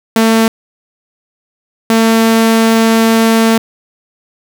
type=tone pair in turn; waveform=sawtooth; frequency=224.4 / 225.3 Hz; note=A3 / A3; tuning=+34 / +41 cents; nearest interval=unison; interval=7 cents; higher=second; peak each=-3 dBFS; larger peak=neither; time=0.16-0.48 / 1.9-3.58 s; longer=second; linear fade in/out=2 ms; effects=none